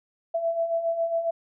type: beating tone pair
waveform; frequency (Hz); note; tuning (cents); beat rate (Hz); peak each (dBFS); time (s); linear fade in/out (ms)
sine; 661 / 668.3; E5 / E5; +5 / +24; 7.3; -31 / -24; 0.34-1.31; 10
effects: none